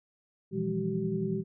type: tone cluster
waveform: sine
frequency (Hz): 120 / 162.8 / 173.8 / 203.1 / 382.5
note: B2 / E3 / F3 / G#3 / G4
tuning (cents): -49 / -21 / -8 / -38 / -42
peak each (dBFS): -39 / -35 / -36 / -33 / -33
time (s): 0.51-1.44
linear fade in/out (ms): 50
effects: none